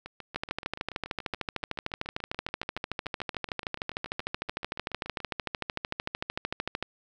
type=two click trains; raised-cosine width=0.3 ms; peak=-24 / -14 dBFS; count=37 / 87; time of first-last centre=0.06-5.203 / 0.36-6.826 s; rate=7 / 13.3 Hz; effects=none